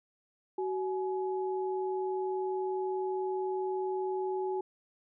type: tone pair together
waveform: sine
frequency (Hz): 376.1 / 844.3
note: F#4 / G#5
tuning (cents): +28 / +28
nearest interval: octave + major second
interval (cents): 1400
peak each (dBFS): -31 / -37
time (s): 0.58-4.61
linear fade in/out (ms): 5
effects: none